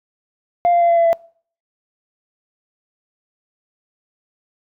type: tone with pitch steps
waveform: sine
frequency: 698.5 / 692.5 / 686.5 / 680.6 / 674.7 / 668.9 Hz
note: F5 / F5 / F5 / F5 / E5 / E5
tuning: 0 / -15 / -30 / -45 / +40 / +25 cents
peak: -9 dBFS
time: 0.65-1.13 s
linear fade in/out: 0 ms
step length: 80 ms
effects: noise-tail reverb RT60 0.5 s tail -26 dB re dry + tanh soft clip ceiling -9 dBFS